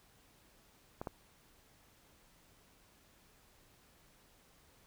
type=clicks; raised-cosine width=1 ms; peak=-26 / -25 dBFS; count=2; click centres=1.015 / 1.072 s; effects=pink hiss -66 dBFS RMS until 4.86 s

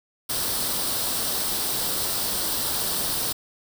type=noise with comb filter; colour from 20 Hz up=white; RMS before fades=-26 dBFS; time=0.29-3.33 s; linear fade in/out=10 ms; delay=0.22 ms; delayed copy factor=+0.55; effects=none

